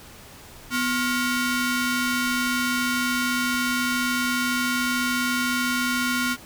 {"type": "ring-modulated tone", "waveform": "sawtooth", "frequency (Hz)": 830, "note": "G#5", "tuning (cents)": -1, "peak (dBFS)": -15, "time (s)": [0.7, 6.37], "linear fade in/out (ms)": 50, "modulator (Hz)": 582, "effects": ["pink hiss -45 dBFS RMS until 6.45 s"]}